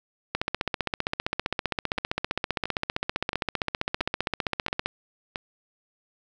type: two click trains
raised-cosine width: 0.3 ms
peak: -14 / -9 dBFS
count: 6 / 70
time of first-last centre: 1.98-5.358 / 0.35-4.86 s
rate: 1.48 / 15.3 Hz
effects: none